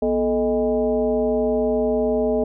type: tone with frequency modulation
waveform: sine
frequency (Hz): 433.2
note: A4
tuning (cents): -27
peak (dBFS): -17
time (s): 0.02-2.44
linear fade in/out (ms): 5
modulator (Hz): 189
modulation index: 1.2
effects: none